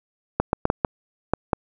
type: clicks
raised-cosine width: 1 ms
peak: -4 dBFS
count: 7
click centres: 0.4 / 0.531 / 0.654 / 0.701 / 0.848 / 1.336 / 1.532 s
effects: none